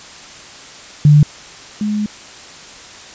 sine tone pair in turn, 148.1 / 210.2 Hz, D3 / G#3, +15 / +21 cents, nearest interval tritone, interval 606 cents, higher second, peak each -4 / -15 dBFS, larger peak first, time 1.05-1.23 / 1.81-2.06 s, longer second, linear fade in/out 2 ms, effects white hiss -36 dBFS RMS until 3.14 s + resampled to 16000 Hz

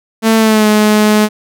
sawtooth tone with pitch glide, 223 to 212.3 Hz, A3 to G#3, +23 to +38 cents, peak -3 dBFS, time 0.22-1.29 s, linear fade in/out 50 ms, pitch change -85 cents, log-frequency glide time 0.37-0.67 s, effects none

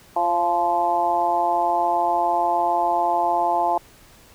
harmonic tone with a mistuned harmonic, 173.2 Hz, F3, 14 cents flat, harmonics 2 / 3 / 4 / 5 / 6, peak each -30 / -32 / -21 / -21 / -28 dBFS, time 0.16-3.78 s, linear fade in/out 5 ms, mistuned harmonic 3, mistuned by +48 cents, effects pink hiss -50 dBFS RMS until 4.34 s

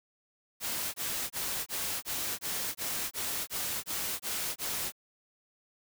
white noise bursts, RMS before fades -34 dBFS, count 12, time 0.6-4.922 s, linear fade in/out 50 ms, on 340 ms, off 22 ms, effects none

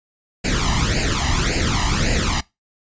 pink noise with flanger, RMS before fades -19 dBFS, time 0.44-2.41 s, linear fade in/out 10 ms, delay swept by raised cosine 0.42 to 1.03 ms, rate 1.8 Hz, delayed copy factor +0.8, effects noise-tail reverb RT60 0.2 s tail -21 dB re dry + resampled to 16000 Hz

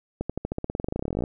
accelerating click train, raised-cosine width 2 ms, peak -14 dBFS, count 26, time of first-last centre 0.21-1.238 s, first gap 86 ms, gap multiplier 0.93, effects none

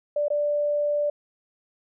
sine tone with dropouts, 587.3 Hz, D5, in tune, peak -21 dBFS, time 0.16-1.1 s, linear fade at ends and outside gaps 5 ms, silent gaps 0.283-0.302 s, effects none

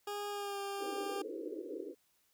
20% pulse tone with pitch glide, 410 to 398.3 Hz, G#4 to G4, -22 to +28 cents, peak -33 dBFS, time 0.07-1.22 s, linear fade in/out 5 ms, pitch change -50 cents, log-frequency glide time 0.3-0.6 s
pink band-pass noise, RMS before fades -43 dBFS, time 0.78-1.95 s, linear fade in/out 50 ms, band 290 to 520 Hz, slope 96 dB/octave
effects white hiss -74 dBFS RMS until 2.33 s

